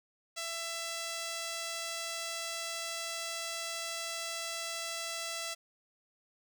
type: tone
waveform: 5% pulse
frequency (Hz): 667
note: E5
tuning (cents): +20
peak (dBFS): -25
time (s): 0.36-5.55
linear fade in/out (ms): 20
effects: none